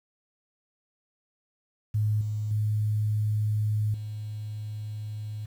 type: tone with level steps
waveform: sine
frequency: 106.5 Hz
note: G#2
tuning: 44 cents sharp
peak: -22 / -27 / -23 / -32 dBFS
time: 1.94-5.46 s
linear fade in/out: 10 ms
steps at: 2.21 / 2.51 / 3.94 s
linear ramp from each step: 2 ms
effects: 9-bit